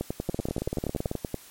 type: two click trains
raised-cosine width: 2 ms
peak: -15 / -15 dBFS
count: 15 / 16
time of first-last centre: 0.01-1.343 / 0.29-1.114 s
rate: 10.5 / 18.2 Hz
effects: white hiss -50 dBFS RMS until 1.5 s + MP3 64 kbps